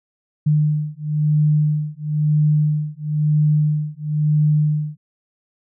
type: beating tone pair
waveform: sine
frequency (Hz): 150.6 / 151.6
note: D3 / D#3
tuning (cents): +44 / -45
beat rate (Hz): 1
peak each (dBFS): -18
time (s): 0.46-4.97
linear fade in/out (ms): 10
effects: none